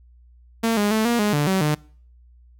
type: tone with pitch steps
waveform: sawtooth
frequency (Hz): 227.6 / 206.1 / 218.7 / 237 / 208.3 / 146.8 / 190.4 / 150.6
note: A#3 / G#3 / A3 / A#3 / G#3 / D3 / F#3 / D3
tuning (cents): -41 / -13 / -10 / +29 / +5 / 0 / +50 / +44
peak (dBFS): -14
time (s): 0.63-1.75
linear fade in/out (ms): 10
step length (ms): 140
effects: noise-tail reverb RT60 0.5 s tail -24 dB re dry + added 60 Hz sine -48 dBFS peak until 2.59 s